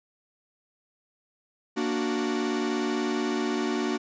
45% pulse chord, Bb augmented, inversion none, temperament equal, 233.1 / 293.7 / 370 Hz, Bb3 / D4 / F#4, 0 / 0 / 0 cents, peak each -30 dBFS, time 1.76-3.98 s, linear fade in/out 20 ms, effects resampled to 16000 Hz

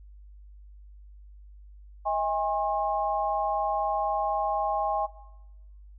sine tone cluster, 638 / 814 / 1074 Hz, D#5 / G#5 / C6, +43 / -35 / +45 cents, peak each -30 / -26 / -31 dBFS, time 2.05-5.07 s, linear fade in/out 20 ms, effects noise-tail reverb RT60 1.0 s tail -18 dB re dry + added 50 Hz sine -46 dBFS peak until 5.98 s

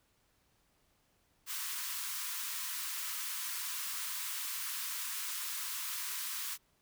white high-pass noise, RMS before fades -39 dBFS, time 1.46-6.58 s, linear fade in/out 50 ms, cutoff 940 Hz, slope 96 dB/octave, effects pink hiss -73 dBFS RMS until 6.81 s

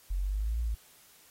sine exponential two-way sweep, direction up then down, 43.65 to 58.7 to 52.7 Hz, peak -28 dBFS, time 0.1-0.75 s, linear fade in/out 10 ms, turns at 0.61 s, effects white hiss -59 dBFS RMS until 1.3 s + AAC 48 kbps

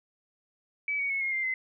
sine tone with pitch steps, 2292 / 2242 / 2194 / 2146 / 2099 / 2054 Hz, D7 / C#7 / C#7 / C7 / C7 / C7, -43 / +19 / -18 / +43 / +5 / -33 cents, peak -27 dBFS, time 0.88-1.54 s, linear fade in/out 2 ms, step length 110 ms, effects none

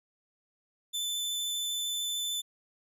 sawtooth tone with vibrato, 3520 Hz, A7, in tune, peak -28 dBFS, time 0.93-2.42 s, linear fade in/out 20 ms, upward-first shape sine, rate 13 Hz, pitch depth 9 cents each way, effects none

